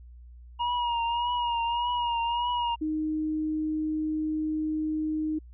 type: tone with vibrato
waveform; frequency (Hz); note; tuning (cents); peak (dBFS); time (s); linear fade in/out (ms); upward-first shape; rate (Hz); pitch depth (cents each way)
square; 951; A#5; +34; -26; 0.59-2.76; 20; triangle; 1.7; 48
type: tone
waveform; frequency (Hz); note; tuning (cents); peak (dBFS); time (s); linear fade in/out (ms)
sine; 310; D#4; -6; -26; 2.81-5.39; 10
effects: added 60 Hz sine -45 dBFS peak until 5.53 s + resampled to 8000 Hz